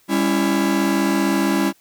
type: chord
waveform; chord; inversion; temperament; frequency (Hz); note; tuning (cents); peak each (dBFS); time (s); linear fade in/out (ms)
45% pulse; C# diminished; second; just; 199.57 / 277.2 / 332.6; G3 / C#4 / E4; +31 / 0 / +16; -21; 0.08-1.73; 50
effects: white hiss -57 dBFS RMS until 1.8 s